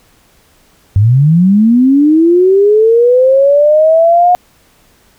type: linear sweep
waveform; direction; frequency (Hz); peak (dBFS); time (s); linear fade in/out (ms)
sine; up; 94.3 to 723; -4; 0.96-4.35; 0
effects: pink hiss -49 dBFS RMS until 5.18 s